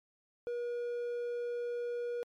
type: tone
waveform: triangle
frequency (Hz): 480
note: B4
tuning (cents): -49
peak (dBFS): -32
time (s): 0.47-2.23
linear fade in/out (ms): 0
effects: MP3 64 kbps